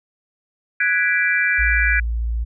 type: chord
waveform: sine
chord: G# half-diminished seventh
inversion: third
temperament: equal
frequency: 1480 / 1661.2 / 1975.5 / 2349 Hz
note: F#6 / G#6 / B6 / D7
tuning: 0 / 0 / 0 / 0 cents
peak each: -22 / -19 / -23 / -21 dBFS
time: 0.8-2 s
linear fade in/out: 5 ms
type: tone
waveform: sine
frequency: 57.3 Hz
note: A#1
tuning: 29 cents flat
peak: -19 dBFS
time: 1.58-2.45 s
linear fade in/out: 20 ms
effects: none